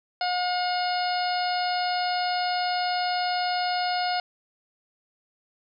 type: harmonic tone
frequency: 720 Hz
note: F#5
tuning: 47 cents flat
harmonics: 1 / 2 / 3 / 4 / 5 / 6 / 7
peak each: -25 / -33 / -37 / -37 / -41 / -33 / -36 dBFS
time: 0.21-4.2 s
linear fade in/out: 2 ms
effects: none